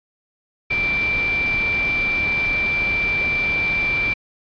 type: tone in noise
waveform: sine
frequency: 2349 Hz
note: D7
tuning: in tune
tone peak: -18 dBFS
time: 0.7-4.14 s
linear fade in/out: 10 ms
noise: pink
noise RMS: -29 dBFS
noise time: 0.7-4.14 s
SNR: +8 dB
effects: resampled to 11025 Hz